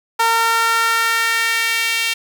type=tone with high-pass filter sweep; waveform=sawtooth; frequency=456.9 Hz; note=A#4; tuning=35 cents flat; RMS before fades=-17 dBFS; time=0.19-2.14 s; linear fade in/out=10 ms; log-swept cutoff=1000 to 2600 Hz; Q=2.4; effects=none